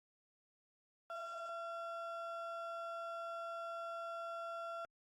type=ring-modulated tone; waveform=triangle; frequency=1020 Hz; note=C6; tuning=44 cents flat; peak=-37 dBFS; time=1.1-4.85 s; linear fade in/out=0 ms; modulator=349 Hz; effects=Opus 32 kbps